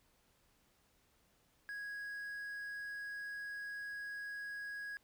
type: tone with quantisation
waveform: triangle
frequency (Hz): 1657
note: G#6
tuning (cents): -4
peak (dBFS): -40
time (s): 1.69-4.97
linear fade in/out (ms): 0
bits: 11
effects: pink hiss -73 dBFS RMS until 5.03 s